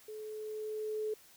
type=tone with level ramp; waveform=sine; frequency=430.3 Hz; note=A4; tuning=39 cents flat; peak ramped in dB=-42 to -32 dBFS; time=0.08-1.14 s; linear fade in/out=5 ms; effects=white hiss -60 dBFS RMS until 1.36 s